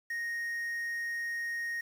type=tone with quantisation; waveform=triangle; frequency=1864.7 Hz; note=A#6; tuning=in tune; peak=-31 dBFS; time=0.1-1.81 s; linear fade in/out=5 ms; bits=9; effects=none